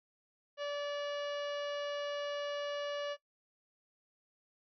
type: harmonic tone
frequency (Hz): 578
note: D5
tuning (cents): -28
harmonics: 1 / 2 / 3 / 4 / 5 / 6 / 7 / 8 / 9 / 10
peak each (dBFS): -36 / -45 / -46 / -55 / -47 / -56 / -57 / -58 / -63 / -59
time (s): 0.57-3.17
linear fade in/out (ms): 50
effects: noise-tail reverb RT60 0.1 s tail -17 dB re dry